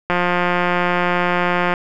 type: click train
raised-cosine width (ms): 0.5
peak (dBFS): -3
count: 291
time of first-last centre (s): 0.1-1.738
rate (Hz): 177
effects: none